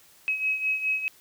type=beating tone pair; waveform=sine; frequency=2553 / 2557.8 Hz; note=D#7 / D#7; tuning=+44 / +47 cents; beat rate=4.8 Hz; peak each=-25 / -31 dBFS; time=0.28-1.08 s; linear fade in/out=0 ms; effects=white hiss -56 dBFS RMS until 1.2 s